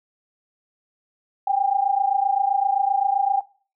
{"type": "tone pair together", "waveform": "sine", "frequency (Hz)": [777.3, 805], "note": ["G5", "G5"], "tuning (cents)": [-15, 46], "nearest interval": "minor second", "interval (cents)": 61, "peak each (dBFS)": -21, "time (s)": [1.47, 3.41], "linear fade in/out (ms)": 5, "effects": ["noise-tail reverb RT60 0.4 s tail -19 dB re dry"]}